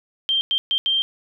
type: tone bursts at uneven times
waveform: sine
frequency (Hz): 3162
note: G7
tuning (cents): +14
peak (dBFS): -17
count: 4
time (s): 0.29-0.41 / 0.51-0.58 / 0.71-0.78 / 0.86-1.02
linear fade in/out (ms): 0
effects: none